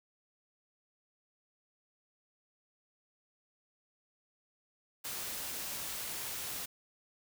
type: noise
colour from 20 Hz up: white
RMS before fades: -40 dBFS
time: 5.04-6.66 s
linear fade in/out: 10 ms
effects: none